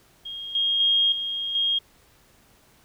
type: tone with level steps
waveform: sine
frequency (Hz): 3247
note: G#7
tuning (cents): -40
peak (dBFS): -32 / -20 / -17 / -26 / -20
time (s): 0.25-1.79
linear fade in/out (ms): 10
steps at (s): 0.55 / 0.8 / 1.12 / 1.55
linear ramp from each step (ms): 2
effects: pink hiss -58 dBFS RMS until 2.84 s